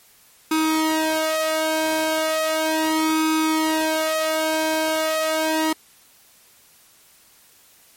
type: tone with flanger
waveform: sawtooth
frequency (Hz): 315.8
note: D#4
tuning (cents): +26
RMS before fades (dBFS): -21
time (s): 0.51-5.73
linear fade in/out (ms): 5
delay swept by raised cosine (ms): 0.81 to 1.91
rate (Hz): 0.36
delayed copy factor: +0.9
effects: white hiss -53 dBFS RMS until 7.96 s + MP3 64 kbps